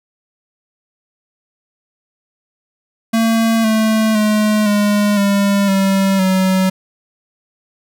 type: tone with pitch steps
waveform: square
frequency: 226.2 / 219.4 / 212.8 / 206.4 / 200.1 / 194.1 / 188.24 Hz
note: A3 / A3 / G#3 / G#3 / G3 / G3 / F#3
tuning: +48 / -5 / +42 / -10 / +36 / -17 / +30 cents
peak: -12 dBFS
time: 3.13-6.7 s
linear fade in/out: 10 ms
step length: 510 ms
effects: none